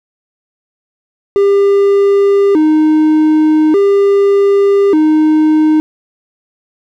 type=tone with vibrato; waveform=triangle; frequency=351.7 Hz; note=F4; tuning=12 cents sharp; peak=-4 dBFS; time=1.36-5.8 s; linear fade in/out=0 ms; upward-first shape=square; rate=0.42 Hz; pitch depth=220 cents each way; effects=none